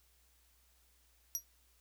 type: tone with exponential decay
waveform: 30% pulse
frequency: 5760 Hz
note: F#8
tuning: 47 cents flat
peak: -26 dBFS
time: 1.35-1.44 s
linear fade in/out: 0 ms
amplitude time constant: 18 ms
effects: added 60 Hz sine -70 dBFS peak until 1.8 s + white hiss -71 dBFS RMS until 1.8 s